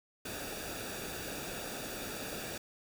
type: noise with comb filter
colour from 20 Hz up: pink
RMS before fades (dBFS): -41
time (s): 0.25-2.58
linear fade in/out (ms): 5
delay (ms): 0.96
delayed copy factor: -0.65
effects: none